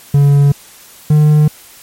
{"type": "tone pair in turn", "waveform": "triangle", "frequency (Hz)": [142.1, 151.03], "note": ["C#3", "D3"], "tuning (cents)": [43, 49], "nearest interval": "minor second", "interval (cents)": 106, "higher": "second", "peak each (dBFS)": -3, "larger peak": "neither", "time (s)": [[0.14, 0.52], [1.1, 1.48]], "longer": "neither", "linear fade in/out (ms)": 5, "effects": ["white hiss -39 dBFS RMS until 1.82 s", "MP3 64 kbps"]}